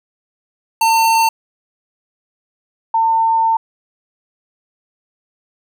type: tone pair in turn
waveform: square / sine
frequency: 902 / 902 Hz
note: A5 / A5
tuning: +43 / +43 cents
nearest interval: unison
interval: 0 cents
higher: neither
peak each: -11 / -11 dBFS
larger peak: neither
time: 0.81-1.29 / 2.94-3.57 s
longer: second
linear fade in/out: 5 ms
effects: none